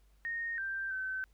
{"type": "tone with pitch steps", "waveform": "sine", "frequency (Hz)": [1852, 1573, 1532], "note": ["A#6", "G6", "G6"], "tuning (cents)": [-12, 6, -40], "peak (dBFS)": -34, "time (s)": [0.25, 1.24], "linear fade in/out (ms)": 0, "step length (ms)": 330, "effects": ["added 50 Hz sine -62 dBFS peak until 1.33 s", "pink hiss -74 dBFS RMS until 1.33 s"]}